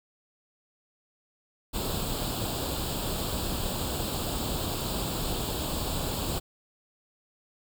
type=noise with comb filter; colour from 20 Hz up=pink; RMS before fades=-31 dBFS; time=1.73-6.4 s; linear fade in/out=20 ms; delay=0.25 ms; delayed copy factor=+0.75; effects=none